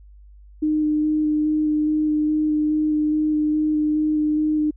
sine tone with vibrato, 304.9 Hz, D#4, 35 cents flat, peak -17 dBFS, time 0.62-4.71 s, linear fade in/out 10 ms, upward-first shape square, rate 2.4 Hz, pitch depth 10 cents each way, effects added 50 Hz sine -43 dBFS peak until 4.76 s

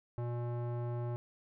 square tone with low-pass filter, 120 Hz, B2, 49 cents flat, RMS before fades -37 dBFS, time 0.18-1.16 s, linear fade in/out 0 ms, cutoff 890 Hz, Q 1.1, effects none

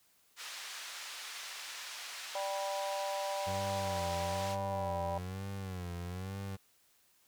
white band-pass noise, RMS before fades -45 dBFS, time 0.36-4.57 s, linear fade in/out 50 ms, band 1000 to 5300 Hz, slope 12 dB/octave
harmonic tone, 196 Hz, G3, in tune, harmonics 3 / 4 / 5, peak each -37 / -39 / -41 dBFS, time 2.35-5.18 s, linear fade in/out 2 ms
30% pulse tone with vibrato, 92.5 Hz, F#2, in tune, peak -36 dBFS, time 3.46-6.57 s, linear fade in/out 20 ms, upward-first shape sine, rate 1.1 Hz, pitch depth 110 cents each way
effects white hiss -69 dBFS RMS until 7.27 s

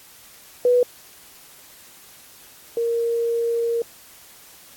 sine tone pair in turn, 491.5 / 465.9 Hz, B4 / A#4, -8 / -1 cents, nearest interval minor second, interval 93 cents, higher first, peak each -13 / -19 dBFS, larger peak first, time 0.65-0.83 / 2.77-3.82 s, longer second, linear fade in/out 2 ms, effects white hiss -47 dBFS RMS until 4.76 s + AAC 64 kbps

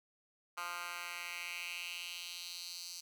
10% pulse tone with high-pass filter sweep, 174.61 Hz, F3, in tune, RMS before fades -44 dBFS, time 0.57-3.01 s, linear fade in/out 10 ms, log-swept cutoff 1300 to 5100 Hz, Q 2.9, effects none

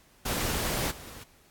pink noise with level steps, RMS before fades -30 / -45 dBFS, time 0.25-1.24 s, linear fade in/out 10 ms, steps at 0.9 s, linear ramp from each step 20 ms, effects pink hiss -60 dBFS RMS until 1.5 s + AAC 64 kbps

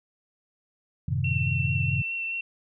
sine chord, F# diminished seventh, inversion none, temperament equal, 92.5 / 110 / 130.81 / 155.56 Hz, F#2 / A2 / C3 / Eb3, 0 / 0 / 0 / 0 cents, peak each -29 / -31 / -27 / -31 dBFS, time 1.08-2.02 s, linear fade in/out 5 ms
sine tone with vibrato, 2706 Hz, E7, 45 cents sharp, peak -28 dBFS, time 1.24-2.41 s, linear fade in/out 5 ms, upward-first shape triangle, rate 4.7 Hz, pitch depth 17 cents each way
effects none

